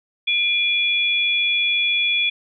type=tone pair together; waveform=sine; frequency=2400 / 3394 Hz; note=D7 / G#7; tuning=+37 / +37 cents; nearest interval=tritone; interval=600 cents; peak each=-19 / -20 dBFS; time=0.27-2.3 s; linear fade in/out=10 ms; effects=none